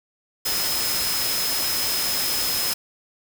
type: tone in noise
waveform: sine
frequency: 5120 Hz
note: D#8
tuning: 49 cents sharp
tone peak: -26 dBFS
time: 0.45-2.74 s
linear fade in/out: 10 ms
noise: white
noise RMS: -25 dBFS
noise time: 0.45-2.74 s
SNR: -4 dB
effects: none